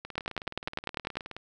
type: two click trains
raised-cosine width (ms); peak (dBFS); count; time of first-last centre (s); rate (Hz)
0.3; -13 / -23; 11 / 26; 0.18-1.17 / 0.05-1.366; 10.1 / 19
effects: none